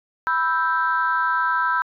sine chord, E minor, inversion second, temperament equal, 987.8 / 1318.5 / 1568 Hz, B5 / E6 / G6, 0 / 0 / 0 cents, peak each -22 dBFS, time 0.27-1.82 s, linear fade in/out 0 ms, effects tanh soft clip ceiling -10 dBFS

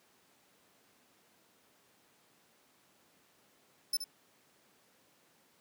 sawtooth tone with echo, 5274 Hz, E8, in tune, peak -26 dBFS, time 3.93-3.97 s, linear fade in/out 5 ms, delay 72 ms, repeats 1, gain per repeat -9 dB, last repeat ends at 4.042 s, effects pink hiss -67 dBFS RMS until 5.6 s + high-pass 200 Hz 12 dB/octave

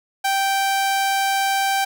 sawtooth tone, 782 Hz, G5, 4 cents flat, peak -14 dBFS, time 0.24-1.85 s, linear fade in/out 10 ms, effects none

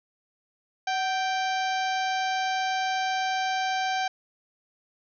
harmonic tone with a mistuned harmonic, 784 Hz, G5, in tune, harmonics 1 / 2 / 3 / 4 / 5 / 6 / 7 / 8, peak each -26 / -32 / -36 / -38 / -40 / -42 / -43 / -44 dBFS, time 0.87-4.08 s, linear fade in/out 5 ms, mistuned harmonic 1, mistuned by -67 cents, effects none

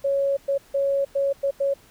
sine tone bursts at uneven times, 554.4 Hz, C#5, in tune, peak -19 dBFS, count 6, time 0.04-0.37 / 0.48-0.58 / 0.74-1.05 / 1.15-1.33 / 1.43-1.51 / 1.6-1.74 s, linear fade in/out 10 ms, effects pink hiss -54 dBFS RMS until 1.9 s

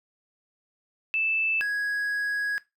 sine / triangle tone pair in turn, 2637 / 1661.2 Hz, E7 / G#6, 0 / 0 cents, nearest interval minor sixth, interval 800 cents, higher first, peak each -23 dBFS, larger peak neither, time 1.14-1.61 / 1.61-2.58 s, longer second, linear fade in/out 0 ms, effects noise-tail reverb RT60 0.2 s tail -18 dB re dry

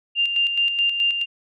sine tone with tremolo, 2794 Hz, F7, in tune, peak -16 dBFS, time 0.15-1.26 s, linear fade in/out 50 ms, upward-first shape square, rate 4.7 Hz, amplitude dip 50%, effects none

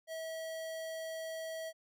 square tone, 646 Hz, E5, 35 cents flat, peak -40 dBFS, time 0.07-1.73 s, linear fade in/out 50 ms, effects none

